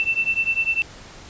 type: beating tone pair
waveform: sine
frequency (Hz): 2671 / 2681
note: E7 / E7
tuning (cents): +22 / +29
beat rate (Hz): 10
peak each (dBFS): -22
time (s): 0-0.82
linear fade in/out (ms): 0
effects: pink hiss -42 dBFS RMS until 1.29 s + resampled to 16000 Hz